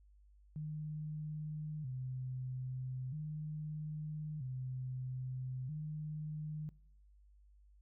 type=tone with vibrato; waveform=sine; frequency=140.3 Hz; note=C#3; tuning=21 cents sharp; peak=-39 dBFS; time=0.56-6.69 s; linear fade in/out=0 ms; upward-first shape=square; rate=0.39 Hz; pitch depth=150 cents each way; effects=noise-tail reverb RT60 0.6 s tail -21 dB re dry + added 50 Hz sine -61 dBFS peak until 7.81 s